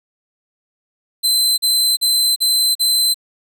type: tone bursts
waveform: sawtooth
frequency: 4065 Hz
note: B7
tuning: 49 cents sharp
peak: -10 dBFS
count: 5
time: 1.23-3.144 s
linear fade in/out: 20 ms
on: 350 ms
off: 41 ms
effects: none